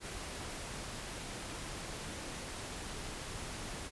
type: noise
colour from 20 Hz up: pink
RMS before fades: -43 dBFS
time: 0-3.91 s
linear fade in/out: 50 ms
effects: resampled to 24000 Hz